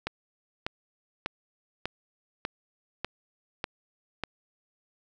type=click train; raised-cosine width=0.3 ms; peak=-14 dBFS; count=8; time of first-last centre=0.07-4.237 s; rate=1.68 Hz; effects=none